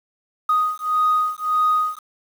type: beating tone pair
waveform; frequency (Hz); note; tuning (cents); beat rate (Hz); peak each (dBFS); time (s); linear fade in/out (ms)
sine; 1244.5 / 1246.2; D#6 / D#6; 0 / +2; 1.7; -19; 0.49-1.99; 5
effects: tanh soft clip ceiling -11 dBFS + 7-bit

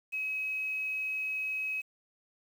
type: tone with quantisation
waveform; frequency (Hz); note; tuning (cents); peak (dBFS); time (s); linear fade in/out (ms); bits
sine; 2551; D#7; +43; -31; 0.12-1.82; 20; 9
effects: none

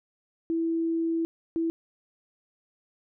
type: tone bursts at uneven times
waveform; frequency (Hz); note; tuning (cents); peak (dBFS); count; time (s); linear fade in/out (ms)
sine; 329.6; E4; 0; -24; 2; 0.5-1.25 / 1.56-1.7; 0
effects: none

